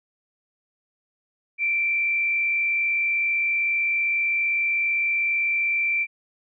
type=tone with frequency modulation; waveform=sine; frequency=2349 Hz; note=D7; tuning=in tune; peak=-20 dBFS; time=1.58-6.07 s; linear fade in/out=50 ms; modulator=55.6 Hz; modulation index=0.65; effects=none